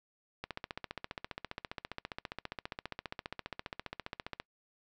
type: click train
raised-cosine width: 0.3 ms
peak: -22 dBFS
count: 60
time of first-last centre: 0.44-4.4 s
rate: 14.9 Hz
effects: noise-tail reverb RT60 0.1 s tail -25 dB re dry